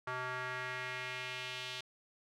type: tone with band-pass filter sweep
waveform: square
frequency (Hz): 127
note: B2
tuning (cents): +49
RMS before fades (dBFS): -41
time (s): 0.07-1.81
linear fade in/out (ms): 5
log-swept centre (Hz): 1300 to 3400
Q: 2
effects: none

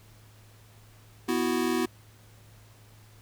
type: chord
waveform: square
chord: B suspended fourth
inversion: none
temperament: equal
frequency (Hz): 246.9 / 329.6 / 370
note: B3 / E4 / F#4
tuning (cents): 0 / 0 / 0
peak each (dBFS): -30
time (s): 1.28-1.86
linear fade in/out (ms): 10
effects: added 107 Hz sine -53 dBFS peak until 3.21 s + pink hiss -58 dBFS RMS until 3.21 s

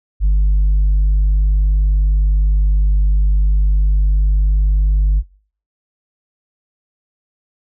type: tone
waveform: sine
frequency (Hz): 49.84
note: G1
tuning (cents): +29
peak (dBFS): -7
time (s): 0.2-5.23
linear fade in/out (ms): 50
effects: noise-tail reverb RT60 0.5 s tail -26 dB re dry + tanh soft clip ceiling -9 dBFS

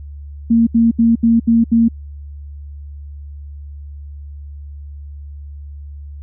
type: tone bursts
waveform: sine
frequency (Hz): 230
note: A#3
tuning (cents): -23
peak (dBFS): -8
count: 6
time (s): 0.5-1.885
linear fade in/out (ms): 10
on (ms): 170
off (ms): 73
effects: added 72 Hz sine -29 dBFS peak until 6.22 s

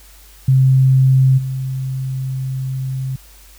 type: tone with level steps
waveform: sine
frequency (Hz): 131.9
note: C3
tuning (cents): +14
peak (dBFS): -8 / -19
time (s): 0.48-3.16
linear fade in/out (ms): 5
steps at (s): 1.37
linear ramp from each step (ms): 20
effects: added 50 Hz sine -43 dBFS peak until 3.58 s + white hiss -46 dBFS RMS until 3.58 s

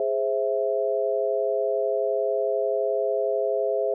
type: chord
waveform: sine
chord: Ab augmented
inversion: none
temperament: equal with one note detuned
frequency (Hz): 415.3 / 526.6 / 659.3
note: Ab4 / C5 / E5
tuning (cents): 0 / +11 / 0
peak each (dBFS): -26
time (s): 0-3.94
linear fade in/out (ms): 2
effects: none

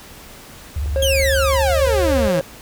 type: tone with vibrato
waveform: sine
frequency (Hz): 71.3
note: C#2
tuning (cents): +49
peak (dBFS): -19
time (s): 0.76-2.28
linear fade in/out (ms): 5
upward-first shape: square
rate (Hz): 18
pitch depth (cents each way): 190
type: click train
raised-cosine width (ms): 2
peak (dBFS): -25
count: 7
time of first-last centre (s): 0.86-1.87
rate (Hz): 5.94
type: tone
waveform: triangle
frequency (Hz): 541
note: C#5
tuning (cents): -42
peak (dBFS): -15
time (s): 0.96-2.41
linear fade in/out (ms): 0
type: exponential sweep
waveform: sawtooth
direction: down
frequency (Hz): 3322 to 153.5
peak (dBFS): -15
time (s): 1.02-2.4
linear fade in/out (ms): 5
effects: pink hiss -40 dBFS RMS until 2.61 s

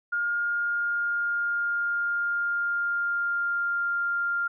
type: tone with pitch glide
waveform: sine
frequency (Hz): 1416 to 1397.3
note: F6 to F6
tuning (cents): +23 to 0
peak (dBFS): -24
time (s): 0.12-4.48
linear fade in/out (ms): 10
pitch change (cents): -23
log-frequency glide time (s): 0.35-3.9
effects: none

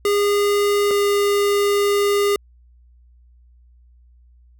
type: tone pair in turn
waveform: square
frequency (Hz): 408.2 / 406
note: G#4 / G#4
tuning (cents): -30 / -39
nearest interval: unison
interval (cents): 9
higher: first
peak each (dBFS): -16 / -16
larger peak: neither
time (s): 0.05-0.91 / 0.91-2.36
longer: second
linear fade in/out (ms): 2
effects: added 60 Hz sine -48 dBFS peak until 4.59 s

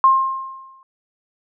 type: tone with exponential decay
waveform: sine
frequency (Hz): 1063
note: C6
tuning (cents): +27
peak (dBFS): -7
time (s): 0.04-0.83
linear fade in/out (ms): 1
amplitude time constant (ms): 170
effects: none

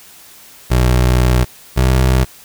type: tone pair in turn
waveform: 25% pulse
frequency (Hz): 62 / 64.11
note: B1 / C2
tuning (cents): +7 / -35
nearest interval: minor second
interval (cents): 58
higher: second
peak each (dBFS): -6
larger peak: neither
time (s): 0.7-1.45 / 1.76-2.25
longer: first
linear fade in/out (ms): 20
effects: white hiss -41 dBFS RMS until 2.44 s

